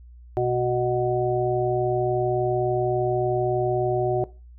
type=harmonic tone; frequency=123.47 Hz; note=B2; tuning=in tune; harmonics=1 / 3 / 5 / 6; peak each=-28 / -22 / -27 / -27 dBFS; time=0.37-4.24 s; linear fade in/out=0 ms; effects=noise-tail reverb RT60 0.3 s tail -19 dB re dry + added 60 Hz sine -43 dBFS peak until 4.58 s